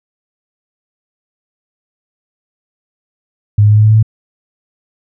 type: tone with pitch steps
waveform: sine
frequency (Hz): 103.83 / 104.85 / 105.89 / 106.93 / 107.99 / 109.06 / 110.13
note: G#2 / G#2 / G#2 / A2 / A2 / A2 / A2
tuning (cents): 0 / +17 / +34 / -49 / -32 / -15 / +2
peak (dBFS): -4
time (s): 3.58-4.028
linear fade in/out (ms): 5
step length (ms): 64
effects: none